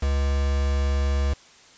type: tone with quantisation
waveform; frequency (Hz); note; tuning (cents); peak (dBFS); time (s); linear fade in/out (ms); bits
triangle; 69.5; C#2; +5; -18; 0.02-1.34; 10; 5
effects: white hiss -51 dBFS RMS until 1.77 s + resampled to 16000 Hz